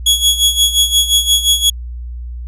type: tone with tremolo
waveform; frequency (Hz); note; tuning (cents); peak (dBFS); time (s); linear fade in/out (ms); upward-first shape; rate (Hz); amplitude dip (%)
sawtooth; 3349; G#7; +14; -4; 0.06-1.7; 5; sine; 5.7; 75
effects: added 60 Hz sine -23 dBFS peak until 2.47 s + resampled to 32000 Hz